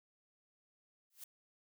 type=noise with exponential growth; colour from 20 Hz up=blue; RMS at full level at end=-45 dBFS; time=1.1-1.24 s; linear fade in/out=5 ms; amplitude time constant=30 ms; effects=none